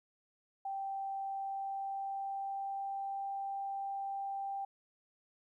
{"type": "tone with pitch glide", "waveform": "sine", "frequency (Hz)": [782, 787.9], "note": ["G5", "G5"], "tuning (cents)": [-4, 9], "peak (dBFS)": -36, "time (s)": [0.65, 4.65], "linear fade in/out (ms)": 5, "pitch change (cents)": 13, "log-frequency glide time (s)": [1.21, 3.18], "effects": ["13-bit"]}